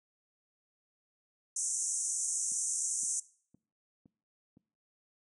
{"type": "band-pass noise", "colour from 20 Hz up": "pink", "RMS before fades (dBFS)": -34, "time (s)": [1.56, 3.2], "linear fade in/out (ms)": 5, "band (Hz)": [6000, 9500], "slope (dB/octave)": 96}
{"type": "click train", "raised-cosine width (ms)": 5, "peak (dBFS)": -31, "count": 5, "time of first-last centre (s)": [2.52, 4.571], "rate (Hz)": 1.95}
{"effects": ["noise-tail reverb RT60 0.5 s tail -20 dB re dry", "high-pass 400 Hz 12 dB/octave"]}